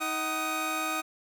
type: tone cluster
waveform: 25% pulse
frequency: 316.5 / 754 / 1246 Hz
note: D#4 / F#5 / D#6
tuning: +30 / +32 / +2 cents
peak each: -32 / -32 / -27 dBFS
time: 0-1.02 s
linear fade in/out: 20 ms
effects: none